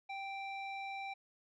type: tone with low-pass filter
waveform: square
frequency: 784 Hz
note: G5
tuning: in tune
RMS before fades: -43 dBFS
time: 0.09-1.14 s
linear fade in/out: 10 ms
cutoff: 3000 Hz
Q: 4.2
effects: none